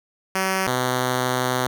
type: tone pair in turn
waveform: 5% pulse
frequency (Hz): 190 / 126.81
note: F#3 / B2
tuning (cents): +46 / +46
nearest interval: perfect fifth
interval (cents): 700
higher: first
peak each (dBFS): -9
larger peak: neither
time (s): 0.35-0.67 / 0.67-1.67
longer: second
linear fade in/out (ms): 2
effects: none